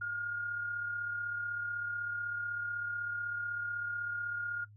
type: tone with amplitude modulation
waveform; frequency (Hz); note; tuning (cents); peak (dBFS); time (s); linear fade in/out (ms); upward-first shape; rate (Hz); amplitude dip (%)
sine; 1421; F6; +30; -32; 0.01-4.65; 10; sine; 36; 40
effects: noise-tail reverb RT60 0.1 s tail -22 dB re dry + added 104 Hz sine -53 dBFS peak until 4.76 s